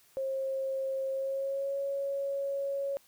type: tone with pitch glide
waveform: sine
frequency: 535 to 554.8 Hz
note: C5 to C#5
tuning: +38 to +1 cents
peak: -30 dBFS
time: 0.17-2.97 s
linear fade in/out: 0 ms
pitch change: +63 cents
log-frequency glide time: 1.1-1.77 s
effects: white hiss -63 dBFS RMS until 3.07 s